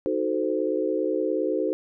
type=chord; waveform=sine; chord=D# diminished seventh; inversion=none; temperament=equal with one note detuned; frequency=311.1 / 370 / 440 / 517.2 Hz; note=D#4 / F#4 / A4 / C5; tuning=0 / 0 / 0 / -20 cents; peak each=-28 dBFS; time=0.06-1.73 s; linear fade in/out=0 ms; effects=none